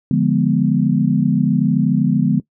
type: chord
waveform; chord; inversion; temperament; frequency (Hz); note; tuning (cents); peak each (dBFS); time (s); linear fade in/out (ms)
sine; D diminished seventh; none; equal; 146.83 / 174.61 / 207.7 / 246.9; D3 / F3 / Ab3 / Cb4; 0 / 0 / 0 / 0; -18; 0.11-2.4; 2
effects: noise-tail reverb RT60 0.1 s tail -19 dB re dry